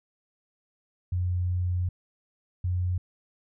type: tone pair in turn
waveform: sine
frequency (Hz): 89.7 / 90.17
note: F2 / F#2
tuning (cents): +47 / -44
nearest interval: unison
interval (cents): 9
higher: second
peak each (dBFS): -24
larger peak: neither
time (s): 1.12-1.89 / 2.64-2.98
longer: first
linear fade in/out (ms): 5
effects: none